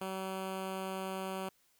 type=tone with notch filter; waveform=10% pulse; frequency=190 Hz; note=F#3; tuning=46 cents sharp; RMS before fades=-39 dBFS; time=0.01-1.49 s; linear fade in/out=5 ms; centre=5500 Hz; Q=1.5; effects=white hiss -71 dBFS RMS until 1.79 s